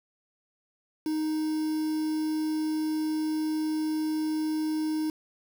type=tone with quantisation; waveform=triangle; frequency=311.1 Hz; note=D#4; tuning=in tune; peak=-24 dBFS; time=1.06-5.1 s; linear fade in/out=2 ms; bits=7; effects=none